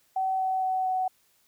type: tone with pitch steps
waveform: sine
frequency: 760 / 755.6 / 751.3 / 746.9 Hz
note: F#5 / F#5 / F#5 / F#5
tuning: +46 / +36 / +26 / +16 cents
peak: -24 dBFS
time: 0.16-1.08 s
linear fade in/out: 5 ms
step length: 230 ms
effects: white hiss -66 dBFS RMS until 1.47 s